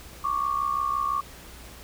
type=tone pair together; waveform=sine; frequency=1108.7 / 1174.6 Hz; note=C#6 / D6; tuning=0 / 0 cents; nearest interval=minor second; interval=100 cents; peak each=-26 / -27 dBFS; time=0.24-1.21 s; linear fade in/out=5 ms; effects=added 60 Hz sine -47 dBFS peak until 1.83 s + pink hiss -46 dBFS RMS until 1.83 s